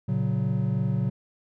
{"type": "chord", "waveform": "triangle", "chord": "F# major", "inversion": "first", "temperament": "just", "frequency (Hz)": [115.62, 138.75, 185], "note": ["A#2", "C#3", "F#3"], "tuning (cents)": [-14, 2, 0], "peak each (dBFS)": [-25, -25, -26], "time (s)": [0.08, 1.1], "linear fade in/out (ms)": 10, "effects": []}